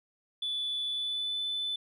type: tone with pitch glide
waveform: sine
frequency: 3467 to 3507 Hz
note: A7 to A7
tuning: -26 to -6 cents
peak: -29 dBFS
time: 0.42-1.76 s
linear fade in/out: 5 ms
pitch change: +20 cents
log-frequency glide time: 0.89-1.41 s
effects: tanh soft clip ceiling -27 dBFS